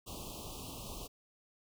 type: band-stop noise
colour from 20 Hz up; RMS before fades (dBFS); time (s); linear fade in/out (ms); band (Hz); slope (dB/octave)
pink; -45; 0.06-1.08; 20; 1200 to 2600; 96
effects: none